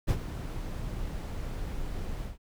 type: noise with ADSR envelope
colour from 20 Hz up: brown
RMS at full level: -23 dBFS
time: 0.07-2.38 s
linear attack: 26 ms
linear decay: 65 ms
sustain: -12 dB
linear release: 140 ms
effects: none